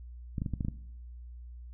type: clicks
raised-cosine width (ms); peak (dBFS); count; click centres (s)
5; -20; 7; 0.382 / 0.419 / 0.462 / 0.537 / 0.608 / 0.649 / 0.684
effects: noise-tail reverb RT60 0.8 s tail -17 dB re dry + added 60 Hz sine -43 dBFS peak until 1.73 s

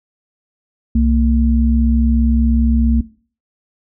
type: tone pair together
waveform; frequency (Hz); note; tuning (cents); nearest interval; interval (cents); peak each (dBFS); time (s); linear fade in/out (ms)
sine; 64.5 / 229.3; C2 / A#3; -24 / -28; octave + minor seventh; 2196; -13; 0.95-3.01; 5
effects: noise-tail reverb RT60 0.4 s tail -17 dB re dry

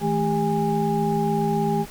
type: tone cluster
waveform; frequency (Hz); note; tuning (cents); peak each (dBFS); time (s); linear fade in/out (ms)
sine; 161.3 / 217.5 / 399.5 / 820; E3 / A3 / G4 / G#5; -37 / -20 / +33 / -22; -25; 0-1.86; 50
effects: pink hiss -42 dBFS RMS until 1.9 s

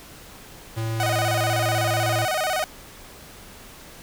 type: tone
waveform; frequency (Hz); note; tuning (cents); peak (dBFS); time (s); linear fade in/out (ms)
square; 112.3; A2; +36; -25; 0.76-2.26; 20
type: tone with vibrato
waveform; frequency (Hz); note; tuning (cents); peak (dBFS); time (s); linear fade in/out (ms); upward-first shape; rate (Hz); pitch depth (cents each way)
sawtooth; 681; F5; -44; -18; 1-2.64; 0; square; 16; 160
effects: pink hiss -44 dBFS RMS until 4.02 s

